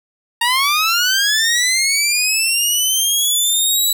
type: linear sweep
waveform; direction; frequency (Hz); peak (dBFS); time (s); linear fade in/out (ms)
15% pulse; up; 922 to 3951; -7; 0.41-3.93; 5
effects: none